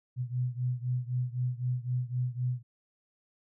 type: beating tone pair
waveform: sine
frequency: 123.47 / 127.37 Hz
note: B2 / C3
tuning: 0 / -46 cents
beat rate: 3.9 Hz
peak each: -31 / -33 dBFS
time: 0.16-2.63 s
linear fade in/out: 50 ms
effects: none